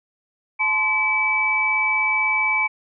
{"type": "tone cluster", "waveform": "sine", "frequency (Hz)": [863, 1040, 2298], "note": ["A5", "C6", "D7"], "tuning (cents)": [-34, -11, -38], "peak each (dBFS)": [-27, -27, -18], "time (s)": [0.59, 2.68], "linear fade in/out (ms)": 20, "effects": []}